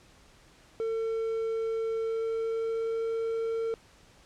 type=tone with pitch glide; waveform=triangle; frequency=450 to 453.7 Hz; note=A4 to A#4; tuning=+39 to -47 cents; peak=-26 dBFS; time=0.8-3.74 s; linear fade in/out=0 ms; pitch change=+14 cents; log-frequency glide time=1.95-3.05 s; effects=pink hiss -58 dBFS RMS until 4.25 s + low-pass 8000 Hz 12 dB/octave